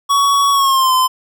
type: tone with pitch glide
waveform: square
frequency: 1122 to 1028.9 Hz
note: C#6 to C6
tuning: +21 to -29 cents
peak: -11 dBFS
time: 0.09-1.08 s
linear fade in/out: 20 ms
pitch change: -150 cents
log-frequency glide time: 0.52-0.93 s
effects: none